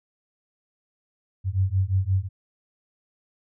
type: beating tone pair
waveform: sine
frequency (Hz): 92.5 / 98.2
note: F#2 / G2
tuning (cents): 0 / +4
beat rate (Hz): 5.7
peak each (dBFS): -23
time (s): 1.44-2.29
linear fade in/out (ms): 50
effects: none